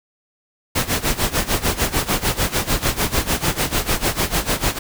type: noise with tremolo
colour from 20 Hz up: pink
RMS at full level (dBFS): -17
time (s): 0.75-4.79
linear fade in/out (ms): 10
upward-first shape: sine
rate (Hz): 6.7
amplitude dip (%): 85
effects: none